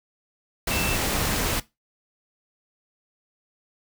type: tone in noise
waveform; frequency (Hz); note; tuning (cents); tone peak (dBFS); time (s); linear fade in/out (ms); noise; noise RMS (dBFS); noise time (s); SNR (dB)
sine; 2666; E7; +19; -29; 0.71-0.96; 5; pink; -25; 0.67-1.6; -7
effects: noise-tail reverb RT60 0.2 s tail -18 dB re dry